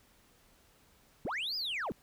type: linear two-way sweep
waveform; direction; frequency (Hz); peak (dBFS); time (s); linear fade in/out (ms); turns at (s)
sine; up then down; 119.5 to 5130 to 119.5; -31; 1.25-1.92; 0; 1.56
effects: tanh soft clip ceiling -32 dBFS + pink hiss -65 dBFS RMS until 2.02 s